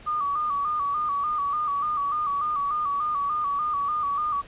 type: tone with vibrato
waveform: sine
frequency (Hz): 1174.7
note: D6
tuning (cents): 0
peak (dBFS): -23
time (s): 0.06-4.42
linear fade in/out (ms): 20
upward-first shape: square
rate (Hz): 3.4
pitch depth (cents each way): 61
effects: pink hiss -48 dBFS RMS until 4.47 s + resampled to 8000 Hz